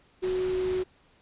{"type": "tone in noise", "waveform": "sine", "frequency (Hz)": 370, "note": "F#4", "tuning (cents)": 0, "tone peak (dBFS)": -25, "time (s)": [0.22, 0.84], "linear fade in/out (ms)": 20, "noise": "pink", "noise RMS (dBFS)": -40, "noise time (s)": [0.22, 0.84], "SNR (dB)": 12, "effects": ["pink hiss -62 dBFS RMS until 1.21 s", "resampled to 8000 Hz"]}